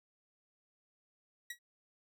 sawtooth tone with exponential decay, 1920 Hz, B6, 49 cents flat, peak -34 dBFS, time 1.5-1.59 s, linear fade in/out 5 ms, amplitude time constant 18 ms, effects none

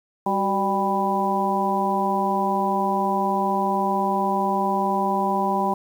harmonic tone with a mistuned harmonic, 197.3 Hz, G3, 11 cents sharp, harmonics 1 / 2 / 3 / 4 / 5, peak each -26 / -28 / -30 / -24 / -24 dBFS, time 0.26-5.74 s, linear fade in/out 5 ms, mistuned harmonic 2, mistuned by -72 cents, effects 8-bit

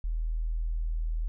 sine tone, 40.34 Hz, E1, 37 cents flat, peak -27 dBFS, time 0.04-1.28 s, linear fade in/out 0 ms, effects none

